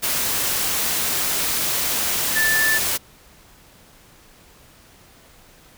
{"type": "tone in noise", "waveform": "sine", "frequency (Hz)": 1758, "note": "A6", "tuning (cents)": -2, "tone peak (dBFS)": -17, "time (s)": [2.35, 2.79], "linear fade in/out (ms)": 20, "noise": "white", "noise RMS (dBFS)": -22, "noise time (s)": [0.02, 2.98], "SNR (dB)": 2, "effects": ["pink hiss -50 dBFS RMS until 5.77 s"]}